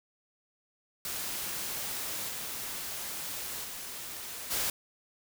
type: noise with level steps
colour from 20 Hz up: white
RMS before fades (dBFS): -36 / -38 / -41 / -31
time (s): 1.05-4.7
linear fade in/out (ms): 2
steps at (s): 2.28 / 3.63 / 4.5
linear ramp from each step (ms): 20
effects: none